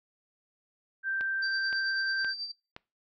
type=tone; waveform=sine; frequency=1568 Hz; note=G6; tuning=in tune; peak=-28 dBFS; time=1.03-2.34 s; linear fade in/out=50 ms
type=click train; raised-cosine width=0.3 ms; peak=-25 dBFS; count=4; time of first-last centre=1.21-2.764 s; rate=1.93 Hz
type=tone with tremolo; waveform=sine; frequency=4671 Hz; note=D8; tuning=10 cents flat; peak=-32 dBFS; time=1.42-2.52 s; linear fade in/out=10 ms; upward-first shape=sine; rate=9.2 Hz; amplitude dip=60%
effects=noise-tail reverb RT60 0.3 s tail -24 dB re dry